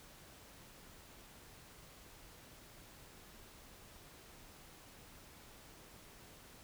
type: silence
effects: pink hiss -58 dBFS RMS until 6.63 s